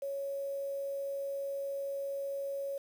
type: tone with quantisation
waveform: sine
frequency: 554.4 Hz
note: C#5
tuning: in tune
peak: -34 dBFS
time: 0.02-2.78 s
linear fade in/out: 5 ms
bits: 9
effects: none